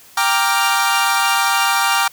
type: chord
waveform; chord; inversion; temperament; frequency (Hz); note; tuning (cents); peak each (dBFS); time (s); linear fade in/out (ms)
sawtooth; G minor seventh; none; equal with one note detuned; 787.6 / 932.3 / 1174.7 / 1396.9; G5 / Bb5 / D6 / F6; +8 / 0 / 0 / 0; -16; 0.17-2.08; 5
effects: white hiss -45 dBFS RMS until 2.12 s